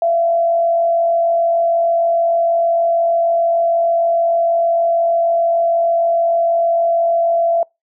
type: tone with frequency modulation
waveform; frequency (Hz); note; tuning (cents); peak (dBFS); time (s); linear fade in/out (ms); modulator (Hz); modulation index
sine; 676; E5; +43; -12; 0.02-7.63; 2; 46.5; 0.31
effects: noise-tail reverb RT60 0.2 s tail -25 dB re dry